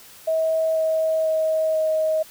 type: tone with pitch steps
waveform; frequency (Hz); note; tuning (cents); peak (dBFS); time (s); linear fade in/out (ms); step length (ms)
sine; 642 / 637.9 / 633.9 / 629.9; E5 / D#5 / D#5 / D#5; -46 / +43 / +32 / +21; -18; 0.27-2.23; 10; 490
effects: white hiss -46 dBFS RMS until 2.3 s